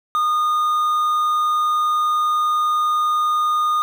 triangle tone with quantisation, 1225 Hz, D#6, 27 cents flat, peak -14 dBFS, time 0.15-3.82 s, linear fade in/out 0 ms, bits 7, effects none

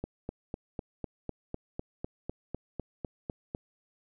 click train, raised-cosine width 2 ms, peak -21 dBFS, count 15, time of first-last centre 0.04-3.549 s, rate 3.99 Hz, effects none

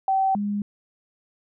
sine tone pair in turn, 770 / 204.8 Hz, G5 / G#3, -31 / -24 cents, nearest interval octave + major seventh, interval 2293 cents, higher first, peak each -18 / -23 dBFS, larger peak first, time 0.08-0.35 / 0.35-0.62 s, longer neither, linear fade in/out 2 ms, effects none

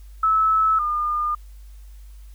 sine tone pair in turn, 1302 / 1211 Hz, E6 / D#6, -22 / -47 cents, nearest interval minor second, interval 125 cents, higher first, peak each -15 / -20 dBFS, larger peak first, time 0.23-0.79 / 0.79-1.35 s, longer neither, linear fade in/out 5 ms, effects added 50 Hz sine -39 dBFS peak until 2.34 s + white hiss -59 dBFS RMS until 2.34 s

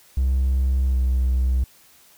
triangle tone with pitch glide, 65.41 to 63.62 Hz, C2 to C2, 0 to -48 cents, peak -14 dBFS, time 0.17-1.64 s, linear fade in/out 5 ms, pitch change -48 cents, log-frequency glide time 0.89-0.95 s, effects tanh soft clip ceiling -12 dBFS + white hiss -53 dBFS RMS until 2.17 s

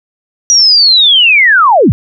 sine linear sweep, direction down, 5830 to 69.6 Hz, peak -3 dBFS, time 0.5-1.92 s, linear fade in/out 0 ms, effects none

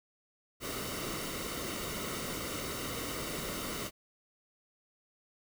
pink noise with comb filter, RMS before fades -38 dBFS, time 0.6-3.91 s, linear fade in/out 50 ms, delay 1.2 ms, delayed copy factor -0.6, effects none

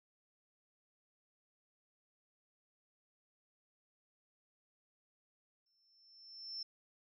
sine tone with exponential growth, 5350 Hz, E8, 25 cents sharp, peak -39 dBFS, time 5.66-6.63 s, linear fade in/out 5 ms, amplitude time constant 210 ms, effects none

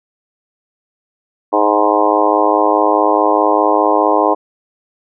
harmonic tone with a mistuned harmonic, 104.8 Hz, G#2, 16 cents sharp, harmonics 3 / 4 / 5 / 6 / 7 / 8 / 9 / 10, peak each -18 / -18 / -18 / -18 / -18 / -18 / -18 / -18 dBFS, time 1.52-4.35 s, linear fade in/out 20 ms, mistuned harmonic 9, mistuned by +18 cents, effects none

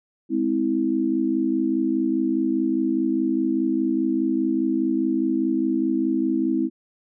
sine chord, Ab augmented, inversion none, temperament just, 207.7 / 259.6 / 324.5 Hz, Ab3 / C4 / E4, 0 / -13 / -27 cents, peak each -28 / -23 / -22 dBFS, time 0.29-6.7 s, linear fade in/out 50 ms, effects none

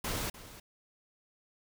pink noise with echo, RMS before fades -35 dBFS, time 0.04-0.3 s, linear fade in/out 5 ms, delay 300 ms, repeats 1, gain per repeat -15 dB, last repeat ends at 0.6 s, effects none

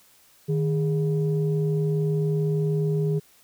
sine tone pair together, 154.5 / 411.8 Hz, D#3 / G#4, -12 / -15 cents, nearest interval octave + perfect fourth, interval 1697 cents, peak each -21 / -26 dBFS, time 0.48-3.2 s, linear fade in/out 20 ms, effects tanh soft clip ceiling -14 dBFS + white hiss -57 dBFS RMS until 3.43 s

